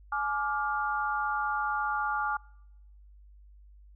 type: chord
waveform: sine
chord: D diminished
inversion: second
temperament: just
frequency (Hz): 845.8 / 1174.7 / 1409.6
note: Ab5 / D6 / F6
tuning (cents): +31 / 0 / +16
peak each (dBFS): -32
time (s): 0.12-2.37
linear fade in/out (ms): 5
effects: noise-tail reverb RT60 0.9 s tail -26 dB re dry + added 50 Hz sine -51 dBFS peak until 3.95 s